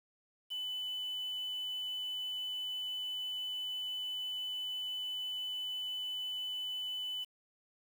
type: tone with quantisation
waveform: sine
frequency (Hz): 2998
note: F#7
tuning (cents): +22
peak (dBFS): -36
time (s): 0.5-7.25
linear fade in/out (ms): 20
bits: 9
effects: none